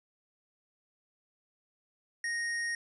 square tone, 1865 Hz, A#6, in tune, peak -32 dBFS, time 2.24-2.75 s, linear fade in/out 2 ms, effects resampled to 24000 Hz

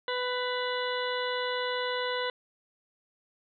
harmonic tone with a mistuned harmonic, 497.8 Hz, B4, 14 cents sharp, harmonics 1 / 2 / 3 / 4 / 6 / 7 / 8, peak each -32 / -35 / -37 / -38 / -40 / -40 / -41 dBFS, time 0.08-2.3 s, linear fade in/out 2 ms, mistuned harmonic 6, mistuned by -30 cents, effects none

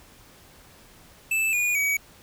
square tone with pitch steps, 2634 / 2443 / 2267 Hz, E7 / D#7 / C#7, -2 / -32 / +38 cents, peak -22 dBFS, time 1.31-1.97 s, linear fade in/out 5 ms, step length 220 ms, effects pink hiss -52 dBFS RMS until 2.22 s

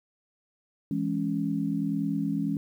sine chord, C# minor, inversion first, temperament just, 166.31 / 207.9 / 277.2 Hz, E3 / G#3 / C#4, +16 / +2 / 0 cents, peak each -31 / -30 / -29 dBFS, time 0.91-2.57 s, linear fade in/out 2 ms, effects 10-bit

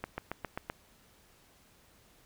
accelerating click train, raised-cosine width 0.5 ms, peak -20 dBFS, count 6, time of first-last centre 0.04-0.699 s, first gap 140 ms, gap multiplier 0.97, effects pink hiss -63 dBFS RMS until 2.25 s

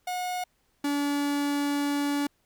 45% pulse tone pair in turn, 725 / 286.9 Hz, F#5 / D4, -35 / -40 cents, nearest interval octave + major third, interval 1605 cents, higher first, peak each -29 / -25 dBFS, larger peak second, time 0.07-0.44 / 0.84-2.27 s, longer second, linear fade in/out 5 ms, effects pink hiss -70 dBFS RMS until 2.45 s

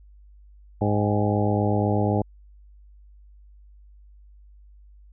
harmonic tone with a mistuned harmonic, 103.83 Hz, G#2, in tune, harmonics 1 / 2 / 3 / 4 / 5 / 6 / 7 / 8, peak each -23 / -26 / -28 / -29 / -30 / -31 / -31 / -32 dBFS, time 0.81-2.22 s, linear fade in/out 5 ms, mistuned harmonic 7, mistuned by +83 cents, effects added 50 Hz sine -47 dBFS peak until 5.12 s

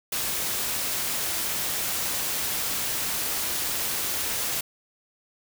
white noise, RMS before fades -28 dBFS, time 0.12-4.61 s, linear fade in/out 5 ms, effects none

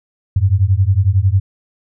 sine beating tone pair, 91.1 / 102.1 Hz, F#2 / G#2, -26 / -29 cents, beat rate 11 Hz, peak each -13 dBFS, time 0.36-1.4 s, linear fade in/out 5 ms, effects none

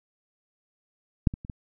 clicks, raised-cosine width 5 ms, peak -6 / -21 / -27 / -22 dBFS, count 4, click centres 1.272 / 1.339 / 1.449 / 1.498 s, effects none

